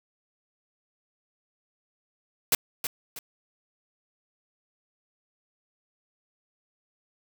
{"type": "noise with echo", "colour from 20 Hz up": "white", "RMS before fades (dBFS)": -21, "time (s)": [2.52, 2.55], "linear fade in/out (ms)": 2, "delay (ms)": 320, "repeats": 2, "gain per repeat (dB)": -9, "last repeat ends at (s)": 3.19, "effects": []}